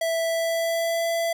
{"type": "tone with pitch glide", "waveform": "square", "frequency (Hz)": [659.3, 669.7], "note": ["E5", "E5"], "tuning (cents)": [0, 27], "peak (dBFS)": -23, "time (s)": [0.01, 1.33], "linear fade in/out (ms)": 5, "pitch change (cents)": 27, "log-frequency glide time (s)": [0.27, 1.08], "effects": []}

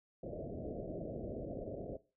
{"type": "low-pass noise", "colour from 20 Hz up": "white", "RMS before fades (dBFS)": -43, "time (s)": [0.23, 1.97], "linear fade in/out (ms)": 5, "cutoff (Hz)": 660, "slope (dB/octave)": 96, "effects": ["noise-tail reverb RT60 0.3 s tail -17 dB re dry"]}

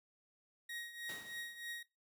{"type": "tone with tremolo", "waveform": "30% pulse", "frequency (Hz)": 1885, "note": "A#6", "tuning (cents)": 19, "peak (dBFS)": -39, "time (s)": [0.69, 1.83], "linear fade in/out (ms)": 5, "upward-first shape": "triangle", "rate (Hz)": 3.2, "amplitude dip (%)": 75}
{"type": "noise with exponential decay", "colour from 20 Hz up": "pink", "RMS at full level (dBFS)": -48, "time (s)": [1.09, 1.74], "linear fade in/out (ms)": 2, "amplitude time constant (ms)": 140}
{"effects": ["noise-tail reverb RT60 0.2 s tail -17 dB re dry", "high-pass 150 Hz 12 dB/octave"]}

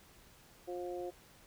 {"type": "harmonic tone", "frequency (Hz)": 177.5, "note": "F3", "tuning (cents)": 28, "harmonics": [2, 3, 4], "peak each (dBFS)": [-40, -44, -46], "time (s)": [0.67, 1.11], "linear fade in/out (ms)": 20, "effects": ["pink hiss -61 dBFS RMS until 1.46 s"]}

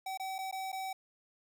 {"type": "tone with dropouts", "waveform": "square", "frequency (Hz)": 764, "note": "G5", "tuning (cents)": -45, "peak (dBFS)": -37, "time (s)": [0.06, 0.93], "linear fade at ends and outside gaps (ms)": 5, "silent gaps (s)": [[0.175, 0.197], [0.383, 0.387], [0.513, 0.525], [0.719, 0.727]], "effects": []}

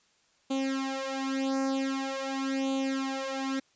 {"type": "tone with flanger", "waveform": "sawtooth", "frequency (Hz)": 268.7, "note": "C4", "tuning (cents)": 46, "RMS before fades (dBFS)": -31, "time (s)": [0.5, 3.6], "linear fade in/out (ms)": 10, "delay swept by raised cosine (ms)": [0.28, 3.58], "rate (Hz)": 0.45, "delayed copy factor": 0.9, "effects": ["white hiss -67 dBFS RMS until 3.75 s", "resampled to 16000 Hz"]}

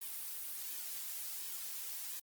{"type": "noise with flanger", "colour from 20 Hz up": "blue", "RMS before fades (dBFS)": -43, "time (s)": [0.01, 2.2], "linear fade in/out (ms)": 10, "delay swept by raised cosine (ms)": [1.4, 3.6], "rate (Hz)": 1.4, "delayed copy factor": -0.5, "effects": ["Opus 32 kbps"]}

